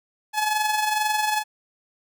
sawtooth tone with amplitude modulation, 853 Hz, G#5, 46 cents sharp, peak -15 dBFS, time 0.33-1.44 s, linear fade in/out 50 ms, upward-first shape sine, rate 22.2 Hz, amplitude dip 50%, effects none

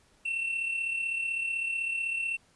triangle tone with amplitude modulation, 2700 Hz, E7, 41 cents sharp, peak -25 dBFS, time 0.25-2.37 s, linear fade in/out 10 ms, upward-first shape sine, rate 35.9 Hz, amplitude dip 50%, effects pink hiss -64 dBFS RMS until 2.55 s + resampled to 24000 Hz

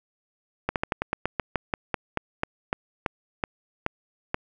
slowing click train, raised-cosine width 0.5 ms, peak -9 dBFS, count 18, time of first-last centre 0.69-4.344 s, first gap 68 ms, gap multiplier 1.13, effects none

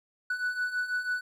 triangle beating tone pair, 1480 / 1486.1 Hz, F#6 / F#6, 0 / +7 cents, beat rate 6.1 Hz, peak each -33 / -28 dBFS, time 0.3-1.21 s, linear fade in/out 5 ms, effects none

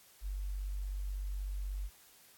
sine tone, 48.19 Hz, G1, 29 cents flat, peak -35 dBFS, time 0.21-1.9 s, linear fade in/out 50 ms, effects white hiss -61 dBFS RMS until 2.37 s + AAC 64 kbps

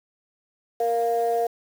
sine tone pair together, 466.2 / 698.5 Hz, A#4 / F5, 0 / 0 cents, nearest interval perfect fifth, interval 700 cents, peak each -22 dBFS, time 0.8-1.47 s, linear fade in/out 5 ms, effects tanh soft clip ceiling -14 dBFS + 7-bit

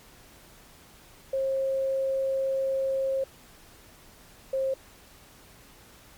sine tone pair in turn, 536 / 532.9 Hz, C5 / C5, +42 / +32 cents, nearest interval unison, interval 10 cents, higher first, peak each -24 dBFS, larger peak neither, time 1.33-3.24 / 4.53-4.74 s, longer first, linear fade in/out 5 ms, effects pink hiss -53 dBFS RMS until 6.17 s + MP3 96 kbps

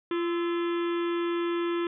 harmonic tone with a mistuned harmonic, 343.7 Hz, F4, 28 cents flat, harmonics 1 / 3 / 4 / 5 / 6 / 7 / 8 / 9 / 10, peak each -26 / -38 / -39 / -43 / -46 / -47 / -48 / -48 / -47 dBFS, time 0.11-1.87 s, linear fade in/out 2 ms, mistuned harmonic 4, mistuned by -72 cents, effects none

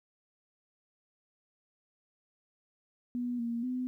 sine tone with pitch steps, 244.2 / 234.1 / 252.5 Hz, B3 / A#3 / B3, -19 / +8 / +39 cents, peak -31 dBFS, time 3.15-3.87 s, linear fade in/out 0 ms, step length 240 ms, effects 12-bit

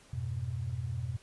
sine chord, F diminished, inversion none, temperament equal, 87.31 / 103.83 / 123.47 Hz, F2 / Ab2 / Cb3, 0 / 0 / 0 cents, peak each -38 / -40 / -35 dBFS, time 0.13-1.17 s, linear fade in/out 5 ms, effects pink hiss -59 dBFS RMS until 1.22 s + resampled to 24000 Hz

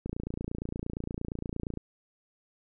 click train, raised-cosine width 3 ms, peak -21 dBFS, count 50, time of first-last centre 0.06-1.773 s, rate 28.6 Hz, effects none

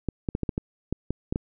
clicks, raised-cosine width 3 ms, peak -13 dBFS, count 10, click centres 0.087 / 0.288 / 0.351 / 0.433 / 0.492 / 0.579 / 0.926 / 1.106 / 1.325 / 1.359 s, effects none

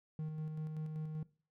triangle tone with tremolo, 155.56 Hz, D#3, in tune, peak -35 dBFS, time 0.19-1.23 s, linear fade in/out 2 ms, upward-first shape square, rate 5.2 Hz, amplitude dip 30%, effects noise-tail reverb RT60 0.4 s tail -20 dB re dry

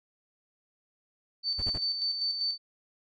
sine tone with tremolo, 4545 Hz, C#8, 42 cents sharp, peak -26 dBFS, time 1.43-2.58 s, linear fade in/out 50 ms, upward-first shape square, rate 5.1 Hz, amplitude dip 45%
brown noise bursts, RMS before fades -35 dBFS, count 3, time 1.58-1.783 s, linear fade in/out 10 ms, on 45 ms, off 34 ms
effects MP3 48 kbps

